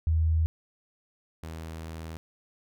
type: tone pair in turn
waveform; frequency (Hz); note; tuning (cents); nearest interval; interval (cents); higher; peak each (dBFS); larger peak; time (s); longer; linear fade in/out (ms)
sine / sawtooth; 80.3 / 80.7; E2 / E2; -45 / -36; unison; 9; second; -21 / -33; first; 0.07-0.46 / 1.43-2.17; second; 0
effects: none